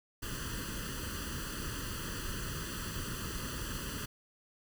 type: noise with comb filter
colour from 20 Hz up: pink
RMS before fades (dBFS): -39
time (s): 0.22-4.06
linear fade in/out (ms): 10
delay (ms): 0.66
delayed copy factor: +0.95
effects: none